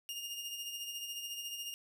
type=tone with tremolo; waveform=sawtooth; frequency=2832 Hz; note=F7; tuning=23 cents sharp; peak=-35 dBFS; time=0.09-1.74 s; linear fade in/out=0 ms; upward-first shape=sine; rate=14 Hz; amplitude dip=45%; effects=none